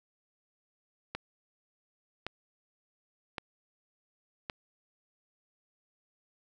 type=click train; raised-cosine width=0.3 ms; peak=-19 dBFS; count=4; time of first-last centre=1.15-4.498 s; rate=0.896 Hz; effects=none